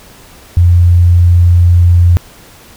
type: tone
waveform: sine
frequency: 87.31 Hz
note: F2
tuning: in tune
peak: -3 dBFS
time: 0.57-2.17 s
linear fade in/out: 0 ms
effects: pink hiss -38 dBFS RMS until 2.76 s